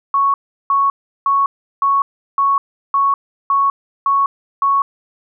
sine tone bursts, 1108.7 Hz, C#6, in tune, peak -11 dBFS, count 9, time 0.14-4.82 s, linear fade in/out 2 ms, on 200 ms, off 360 ms, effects none

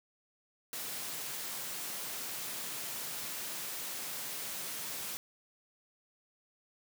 white high-pass noise, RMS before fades -40 dBFS, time 0.73-5.17 s, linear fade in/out 0 ms, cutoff 110 Hz, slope 96 dB/octave, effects none

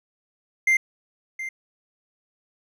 triangle tone with echo, 2093 Hz, C7, in tune, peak -14 dBFS, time 0.67-0.77 s, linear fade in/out 5 ms, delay 720 ms, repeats 1, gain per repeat -13 dB, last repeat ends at 1.49 s, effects none

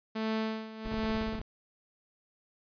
sawtooth tone with tremolo, 220 Hz, A3, in tune, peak -25 dBFS, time 0.15-1.4 s, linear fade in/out 10 ms, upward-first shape sine, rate 1.3 Hz, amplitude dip 80%
brown noise bursts, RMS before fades -38 dBFS, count 10, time 0.85-1.415 s, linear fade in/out 0 ms, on 34 ms, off 25 ms
effects resampled to 11025 Hz

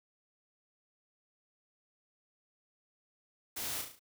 white noise with echo, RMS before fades -39 dBFS, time 3.56-3.82 s, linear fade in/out 10 ms, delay 35 ms, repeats 5, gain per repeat -5 dB, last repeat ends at 3.995 s, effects none

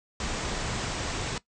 pink low-pass noise, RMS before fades -32 dBFS, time 0.2-1.38 s, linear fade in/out 2 ms, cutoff 8300 Hz, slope 96 dB/octave, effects noise-tail reverb RT60 0.1 s tail -18 dB re dry

